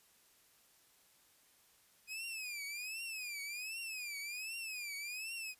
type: tone with vibrato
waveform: sawtooth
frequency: 2489 Hz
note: D#7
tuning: in tune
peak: -38 dBFS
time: 2.07-5.55 s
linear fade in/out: 50 ms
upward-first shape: triangle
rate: 1.3 Hz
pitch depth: 190 cents each way
effects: white hiss -68 dBFS RMS until 5.59 s + resampled to 32000 Hz